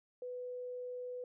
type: tone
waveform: sine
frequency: 496.7 Hz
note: B4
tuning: 10 cents sharp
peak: -40 dBFS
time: 0.22-1.24 s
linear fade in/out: 2 ms
effects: none